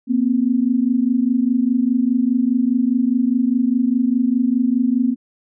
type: tone pair together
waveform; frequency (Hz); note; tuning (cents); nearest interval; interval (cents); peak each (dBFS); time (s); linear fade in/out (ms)
sine; 236.6 / 261.5; A#3 / C4; +26 / -1; major second; 173; -17; 0.07-5.16; 50
effects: none